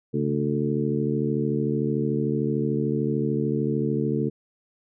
harmonic tone with a mistuned harmonic, 73.42 Hz, D2, in tune, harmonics 2 / 3 / 4 / 5 / 6, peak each -27 / -27 / -29 / -30 / -29 dBFS, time 0.13-4.3 s, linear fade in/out 20 ms, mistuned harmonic 2, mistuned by -100 cents, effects none

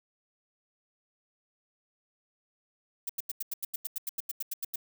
violet noise bursts, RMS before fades -33 dBFS, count 16, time 3.07-4.759 s, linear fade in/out 5 ms, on 24 ms, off 87 ms, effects none

